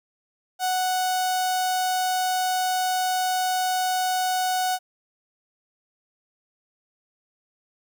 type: tone with notch filter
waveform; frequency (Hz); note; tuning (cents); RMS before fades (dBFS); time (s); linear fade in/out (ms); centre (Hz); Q
sawtooth; 740; F#5; 0; -24; 0.59-4.79; 50; 2000; 1.2
effects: none